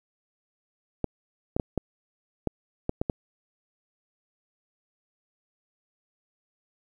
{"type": "clicks", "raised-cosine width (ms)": 2, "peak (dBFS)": -12, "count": 8, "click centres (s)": [1.043, 1.565, 1.598, 1.777, 2.473, 2.894, 3.015, 3.098], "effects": ["9-bit"]}